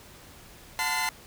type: tone cluster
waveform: sawtooth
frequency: 732 / 884 / 1020 / 1418 / 2058 Hz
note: F#5 / A5 / C6 / F6 / C7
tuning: -19 / +8 / -44 / +26 / -29 cents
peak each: -34 / -27 / -30 / -34 / -26 dBFS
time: 0.79-1.09 s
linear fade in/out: 0 ms
effects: pink hiss -50 dBFS RMS until 1.26 s